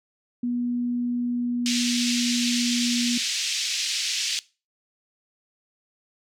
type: tone with pitch glide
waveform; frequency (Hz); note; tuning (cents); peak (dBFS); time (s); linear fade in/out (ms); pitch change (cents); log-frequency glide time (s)
sine; 242.7 to 240.7; B3 to B3; -30 to -44; -23; 0.43-3.18; 5; -14; 1.17-2.92
type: band-pass noise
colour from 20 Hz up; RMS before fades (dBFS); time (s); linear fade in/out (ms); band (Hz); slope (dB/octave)
white; -27; 1.66-4.39; 0; 2400 to 6300; 24
effects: noise-tail reverb RT60 0.3 s tail -20 dB re dry

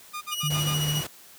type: tone bursts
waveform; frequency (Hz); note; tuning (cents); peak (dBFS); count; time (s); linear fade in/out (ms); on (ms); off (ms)
sawtooth; 1215; D#6; -42; -28; 5; 0.13-0.752; 20; 86; 48
type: tone with tremolo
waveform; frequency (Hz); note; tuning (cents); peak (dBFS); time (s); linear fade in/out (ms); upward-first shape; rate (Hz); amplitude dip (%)
sawtooth; 2913; F#7; -28; -23; 0.31-1.04; 20; sine; 14; 55
type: tone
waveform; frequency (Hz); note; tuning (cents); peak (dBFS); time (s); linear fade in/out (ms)
sine; 150; D3; +37; -25; 0.43-1.01; 5
type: noise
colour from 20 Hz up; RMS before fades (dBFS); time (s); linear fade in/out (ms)
pink; -34; 0.5-1.07; 5
effects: white hiss -50 dBFS RMS until 1.38 s + high-pass 80 Hz 12 dB/octave

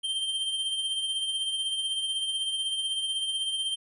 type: tone with tremolo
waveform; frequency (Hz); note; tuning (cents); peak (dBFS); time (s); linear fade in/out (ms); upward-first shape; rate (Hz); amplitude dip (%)
square; 3145; G7; +5; -26; 0.03-3.76; 20; triangle; 16; 50
effects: resampled to 24000 Hz

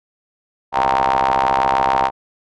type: ring-modulated tone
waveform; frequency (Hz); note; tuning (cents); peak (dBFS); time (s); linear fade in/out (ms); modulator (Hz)
sawtooth; 66.3; C2; +23; -7; 0.72-2.11; 50; 855
effects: low-pass 4000 Hz 12 dB/octave

